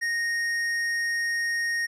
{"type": "tone with hard clipping", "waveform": "sine", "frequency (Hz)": 1860, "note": "A#6", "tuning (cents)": -4, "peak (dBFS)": -26, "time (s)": [0.01, 1.87], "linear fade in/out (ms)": 20, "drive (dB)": 9, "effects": []}